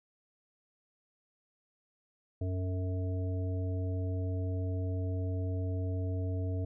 harmonic tone with a mistuned harmonic, 93 Hz, F#2, 9 cents sharp, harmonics 1 / 3 / 5 / 7, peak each -31 / -41 / -44 / -46 dBFS, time 2.41-6.65 s, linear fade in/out 5 ms, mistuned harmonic 5, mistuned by -51 cents, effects none

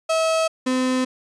35% pulse tone pair in turn, 646 / 256.4 Hz, E5 / C4, -35 / -35 cents, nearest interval octave + major third, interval 1600 cents, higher first, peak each -16 / -17 dBFS, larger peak first, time 0.09-0.48 / 0.66-1.05 s, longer neither, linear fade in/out 10 ms, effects resampled to 22050 Hz

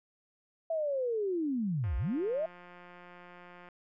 sine linear two-way sweep, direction down then up, 665 to 51.7 to 665 Hz, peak -29 dBFS, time 0.7-2.46 s, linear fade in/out 5 ms, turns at 1.97 s
click train, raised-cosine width 0.5 ms, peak -37 dBFS, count 328, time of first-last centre 1.84-3.687 s, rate 177 Hz
effects none

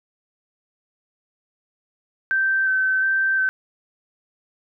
sine tone with vibrato, 1547 Hz, G6, 23 cents flat, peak -17 dBFS, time 2.31-3.49 s, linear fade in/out 0 ms, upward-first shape square, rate 1.4 Hz, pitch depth 14 cents each way, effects none

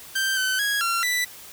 sawtooth tone with pitch steps, 1567 / 1524 / 1655 / 1369 / 1978 Hz, G6 / G6 / G#6 / F6 / B6, -1 / -49 / -6 / -35 / +2 cents, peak -18 dBFS, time 0.15-1.25 s, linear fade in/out 10 ms, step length 220 ms, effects white hiss -43 dBFS RMS until 1.52 s

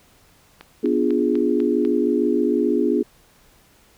click train, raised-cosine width 0.3 ms, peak -22 dBFS, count 6, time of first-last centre 0.61-1.851 s, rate 4.03 Hz
sine chord, B diminished seventh, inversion none, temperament equal, 246.9 / 293.7 / 349.2 / 415.3 Hz, B3 / D4 / F4 / Ab4, 0 / 0 / 0 / 0 cents, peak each -22 dBFS, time 0.83-3.03 s, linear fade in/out 10 ms
effects pink hiss -55 dBFS RMS until 3.97 s

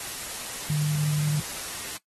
sine tone in noise, 150 Hz, D3, 37 cents sharp, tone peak -22 dBFS, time 0.7-1.4 s, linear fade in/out 2 ms, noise white, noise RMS -35 dBFS, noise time 0-1.97 s, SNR +10 dB, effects noise-tail reverb RT60 0.1 s tail -17 dB re dry + AAC 32 kbps

